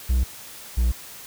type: tone pair in turn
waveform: triangle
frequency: 62.5 / 60.04 Hz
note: B1 / B1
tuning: +21 / -48 cents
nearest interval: minor second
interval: 69 cents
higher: first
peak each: -15 dBFS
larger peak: neither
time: 0.09-0.24 / 0.77-0.92 s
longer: neither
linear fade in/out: 10 ms
effects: white hiss -41 dBFS RMS until 1.26 s